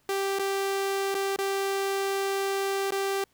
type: tone with dropouts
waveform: sawtooth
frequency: 392 Hz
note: G4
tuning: in tune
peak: -22 dBFS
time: 0.09-3.24 s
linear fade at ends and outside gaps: 2 ms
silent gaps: 0.388-0.394 / 1.144-1.149 / 1.362-1.387 / 2.907-2.921 s
effects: pink hiss -67 dBFS RMS until 3.33 s